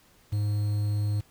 triangle tone with quantisation, 103.83 Hz, G#2, in tune, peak -22 dBFS, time 0.32-1.21 s, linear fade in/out 10 ms, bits 8, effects pink hiss -60 dBFS RMS until 1.3 s

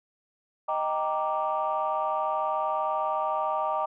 sine chord, Eb major seventh, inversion none, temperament equal, 622.3 / 784 / 932.3 / 1174.7 Hz, Eb5 / G5 / Bb5 / D6, 0 / 0 / 0 / 0 cents, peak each -30 dBFS, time 0.68-3.86 s, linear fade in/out 10 ms, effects tanh soft clip ceiling -17 dBFS

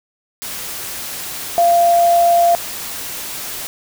sine tone in noise, 689 Hz, F5, 24 cents flat, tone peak -9 dBFS, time 1.58-2.55 s, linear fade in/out 0 ms, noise white, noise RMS -27 dBFS, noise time 0.42-3.67 s, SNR +15 dB, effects none

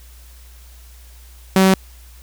sawtooth tone, 190.1 Hz, F#3, 47 cents sharp, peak -6 dBFS, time 1.56-1.74 s, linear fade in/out 2 ms, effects added 60 Hz sine -40 dBFS peak until 2.22 s + white hiss -49 dBFS RMS until 2.22 s

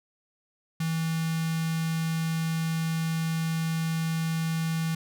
square tone with notch filter, 162.5 Hz, E3, 24 cents flat, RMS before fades -28 dBFS, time 0.8-4.95 s, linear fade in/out 5 ms, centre 540 Hz, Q 0.51, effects none

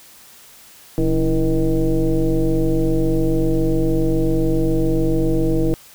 sine tone with frequency modulation, 174.61 Hz, F3, in tune, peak -14 dBFS, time 0.98-5.74 s, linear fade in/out 0 ms, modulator 151 Hz, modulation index 2, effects white hiss -45 dBFS RMS until 5.94 s

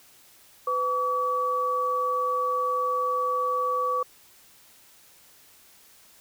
sine tone pair together, 502.7 / 1142 Hz, B4 / D6, +31 / -49 cents, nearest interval octave + major second, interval 1420 cents, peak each -29 / -24 dBFS, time 0.67-4.03 s, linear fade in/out 5 ms, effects white hiss -55 dBFS RMS until 6.2 s

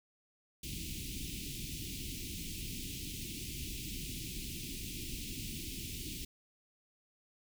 pink band-stop noise, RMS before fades -42 dBFS, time 0.63-6.25 s, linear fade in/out 5 ms, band 350 to 2400 Hz, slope 48 dB/octave, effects none

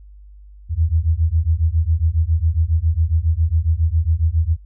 sine beating tone pair, 77.78 / 85.08 Hz, D#2 / F2, 0 / -45 cents, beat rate 7.3 Hz, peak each -17 dBFS, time 0.69-4.57 s, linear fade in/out 50 ms, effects added 50 Hz sine -39 dBFS peak until 4.65 s

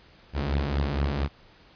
sawtooth beating tone pair, 69.3 / 73.6 Hz, C#2 / D2, 0 / +4 cents, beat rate 4.3 Hz, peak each -22 / -25 dBFS, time 0.33-1.29 s, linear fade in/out 50 ms, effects pink hiss -55 dBFS RMS until 1.75 s + resampled to 11025 Hz

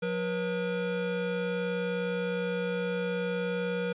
square tone pair together, 180 / 480.5 Hz, F#3 / B4, -47 / -48 cents, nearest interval octave + perfect fourth, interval 1699 cents, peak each -34 / -31 dBFS, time 0.02-3.93 s, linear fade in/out 10 ms, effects resampled to 8000 Hz

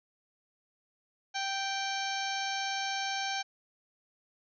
harmonic tone with a mistuned harmonic, 783 Hz, G5, 2 cents flat, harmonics 1 / 2 / 3 / 4 / 5 / 6 / 7 / 8, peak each -35 / -38 / -40 / -41 / -42 / -43 / -43 / -44 dBFS, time 1.34-3.43 s, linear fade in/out 20 ms, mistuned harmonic 6, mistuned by -100 cents, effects none

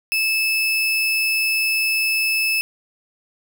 35% pulse tone, 2615 Hz, E7, 15 cents flat, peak -16 dBFS, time 0.12-2.61 s, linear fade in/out 0 ms, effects none

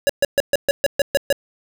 square tone bursts, 562 Hz, C#5, 24 cents sharp, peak -13 dBFS, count 9, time 0.07-1.326 s, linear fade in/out 0 ms, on 24 ms, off 130 ms, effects none

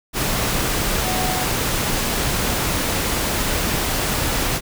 sine tone in noise, 740 Hz, F#5, in tune, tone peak -25 dBFS, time 1.02-1.46 s, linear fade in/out 50 ms, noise pink, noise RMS -21 dBFS, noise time 0.13-4.61 s, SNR -7 dB, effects none

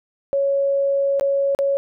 sine tone with dropouts, 555 Hz, C#5, 2 cents sharp, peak -16 dBFS, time 0.33-1.77 s, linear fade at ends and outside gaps 0 ms, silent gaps 1.197-1.21 / 1.549-1.589 s, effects none

